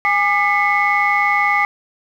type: tone cluster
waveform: sine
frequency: 819 / 1203 / 2006 / 2187 Hz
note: G#5 / D6 / B6 / C#7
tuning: -24 / +41 / +26 / -24 cents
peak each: -18 dBFS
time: 0.05-1.65 s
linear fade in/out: 0 ms
effects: tanh soft clip ceiling -5 dBFS + 8-bit